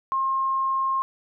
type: tone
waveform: sine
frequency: 1068 Hz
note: C6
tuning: 35 cents sharp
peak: -21 dBFS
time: 0.12-1.02 s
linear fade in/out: 0 ms
effects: none